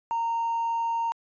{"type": "tone with hard clipping", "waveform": "triangle", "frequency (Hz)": 923, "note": "A#5", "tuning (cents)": -17, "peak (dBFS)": -24, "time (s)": [0.11, 1.12], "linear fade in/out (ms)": 0, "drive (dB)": 2, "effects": ["resampled to 16000 Hz"]}